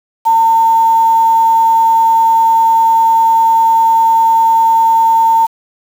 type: tone with quantisation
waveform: sine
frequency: 905 Hz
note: A5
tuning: 48 cents sharp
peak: -6 dBFS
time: 0.25-5.47 s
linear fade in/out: 20 ms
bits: 5
effects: none